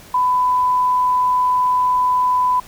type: tone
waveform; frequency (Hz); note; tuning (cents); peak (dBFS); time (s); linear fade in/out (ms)
sine; 1000; B5; +21; -13; 0.14-2.6; 5
effects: pink hiss -42 dBFS RMS until 2.67 s